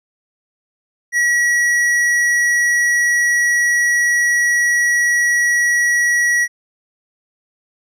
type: tone with hard clipping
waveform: triangle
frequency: 1923 Hz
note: B6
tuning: 47 cents flat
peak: -14 dBFS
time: 1.12-6.48 s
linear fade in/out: 50 ms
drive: 13 dB
effects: none